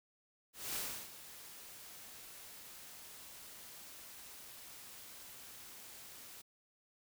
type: noise with ADSR envelope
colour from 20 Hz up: white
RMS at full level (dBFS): -39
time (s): 0.53-6.42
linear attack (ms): 220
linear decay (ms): 330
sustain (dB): -14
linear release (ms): 12
effects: none